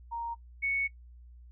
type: tone pair in turn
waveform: sine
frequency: 932.3 / 2217 Hz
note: A#5 / C#7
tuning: 0 / 0 cents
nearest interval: octave + minor third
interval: 1500 cents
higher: second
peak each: -33 / -27 dBFS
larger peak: second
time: 0.11-0.35 / 0.62-0.88 s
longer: second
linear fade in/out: 20 ms
effects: noise-tail reverb RT60 0.1 s tail -21 dB re dry + added 60 Hz sine -49 dBFS peak until 1.51 s